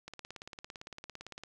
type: click train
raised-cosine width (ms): 0.2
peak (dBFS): -27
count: 25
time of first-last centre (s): 0.08-1.436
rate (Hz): 17.7
effects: none